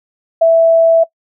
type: tone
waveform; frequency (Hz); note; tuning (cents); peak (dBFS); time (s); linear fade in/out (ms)
sine; 659.3; E5; 0; -5; 0.41-1.04; 10
effects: noise-tail reverb RT60 0.1 s tail -21 dB re dry